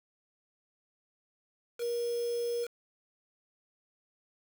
sine tone with quantisation, 474.9 Hz, A#4, 32 cents sharp, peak -30 dBFS, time 1.78-2.68 s, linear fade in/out 50 ms, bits 7, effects none

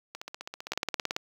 two click trains, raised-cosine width 0.2 ms, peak -21 / -11 dBFS, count 10 / 9, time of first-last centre 0.15-0.734 / 0.72-1.164 s, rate 15.4 / 18 Hz, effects high-pass 200 Hz 12 dB/octave + 7-bit

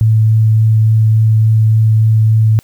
sine tone with vibrato, 110 Hz, A2, in tune, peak -6 dBFS, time 0.01-2.59 s, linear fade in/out 0 ms, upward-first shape triangle, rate 3.5 Hz, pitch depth 9 cents each way, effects white hiss -49 dBFS RMS until 2.63 s

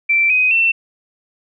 sine tone with pitch steps, 2342 / 2510 / 2690 Hz, D7 / D#7 / E7, -5 / +15 / +34 cents, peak -11 dBFS, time 0.09-0.72 s, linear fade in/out 10 ms, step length 210 ms, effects none

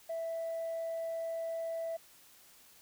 sine tone, 659.3 Hz, E5, in tune, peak -33 dBFS, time 0.09-1.97 s, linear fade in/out 10 ms, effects tanh soft clip ceiling -32 dBFS + white hiss -60 dBFS RMS until 2.81 s

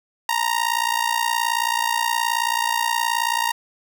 sawtooth tone with amplitude modulation, 932.3 Hz, A#5, in tune, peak -12 dBFS, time 0.29-3.52 s, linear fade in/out 2 ms, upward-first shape sine, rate 58.8 Hz, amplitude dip 85%, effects none

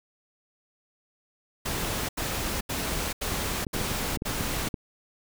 pink noise bursts, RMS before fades -30 dBFS, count 6, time 1.65-4.69 s, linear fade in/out 10 ms, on 440 ms, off 80 ms
clicks, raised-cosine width 3 ms, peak -19 dBFS, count 10, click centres 3.321 / 3.668 / 3.765 / 3.814 / 3.916 / 4.172 / 4.221 / 4.409 / 4.673 / 4.742 s
effects none

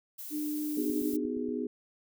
violet noise, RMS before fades -42 dBFS, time 0.18-1.17 s, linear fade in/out 10 ms
sine tone, 300.6 Hz, D4, 40 cents sharp, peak -31 dBFS, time 0.3-1.27 s, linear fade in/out 50 ms
sine chord, G# minor seventh, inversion first, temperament just, 249.2 / 311.5 / 373.8 / 415.3 Hz, B3 / D#4 / F#4 / G#4, +16 / +2 / +18 / 0 cents, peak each -34 / -37 / -40 / -36 dBFS, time 0.77-1.67 s, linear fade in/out 5 ms
click train, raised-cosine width 3 ms, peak -39 dBFS, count 6, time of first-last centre 0.9-1.488 s, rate 8.51 Hz
effects none

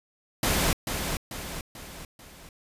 pink noise with echo, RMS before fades -24 dBFS, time 0.43-0.73 s, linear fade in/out 2 ms, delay 440 ms, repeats 4, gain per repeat -6 dB, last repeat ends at 2.49 s, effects resampled to 32000 Hz

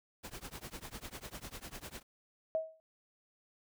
pink noise with tremolo, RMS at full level -43 dBFS, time 0.23-2.03 s, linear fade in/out 20 ms, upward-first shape triangle, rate 10 Hz, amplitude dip 100%
sine tone with exponential decay, 640 Hz, D#5, 49 cents sharp, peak -27 dBFS, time 2.55-2.8 s, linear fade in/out 0 ms, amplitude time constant 53 ms
effects none

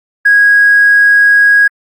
triangle tone with tanh clipping, 1650 Hz, G#6, 12 cents flat, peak -3 dBFS, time 0.25-1.68 s, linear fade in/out 10 ms, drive 1 dB, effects Opus 48 kbps

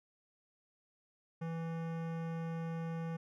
sine tone with hard clipping, 164.81 Hz, E3, in tune, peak -39 dBFS, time 1.41-3.17 s, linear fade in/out 10 ms, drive 18 dB, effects none

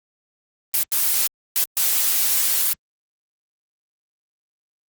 blue noise bursts at uneven times, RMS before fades -19 dBFS, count 4, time 0.74-0.83 / 0.92-1.27 / 1.56-1.64 / 1.77-2.73 s, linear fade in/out 0 ms, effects Opus 24 kbps

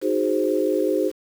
sine chord, Ab dominant seventh, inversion second, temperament equal, 311.1 / 370 / 415.3 / 523.3 Hz, Eb4 / Gb4 / Ab4 / C5, 0 / 0 / 0 / 0 cents, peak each -24 dBFS, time 0.01-1.12 s, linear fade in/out 50 ms, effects 7-bit

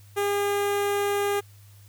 sawtooth tone with notch filter, 405.2 Hz, G#4, 43 cents flat, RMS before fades -25 dBFS, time 0.16-1.41 s, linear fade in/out 20 ms, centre 4700 Hz, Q 1.5, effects added 101 Hz sine -48 dBFS peak until 1.88 s + white hiss -58 dBFS RMS until 1.88 s

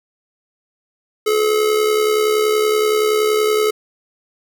square tone with amplitude modulation, 428.4 Hz, A4, 46 cents flat, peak -12 dBFS, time 1.26-3.71 s, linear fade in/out 10 ms, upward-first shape sine, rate 70.6 Hz, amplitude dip 50%, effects none

